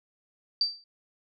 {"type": "tone with exponential decay", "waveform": "sine", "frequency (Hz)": 4656, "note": "D8", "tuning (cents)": -16, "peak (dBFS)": -19, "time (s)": [0.61, 0.84], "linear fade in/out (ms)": 2, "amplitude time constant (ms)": 49, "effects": []}